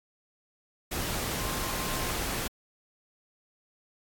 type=tone in noise; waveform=sine; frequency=1054 Hz; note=C6; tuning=12 cents sharp; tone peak=-40 dBFS; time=1.38-2.11 s; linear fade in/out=10 ms; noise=pink; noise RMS=-32 dBFS; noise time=0.91-2.48 s; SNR=-11 dB; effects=AAC 64 kbps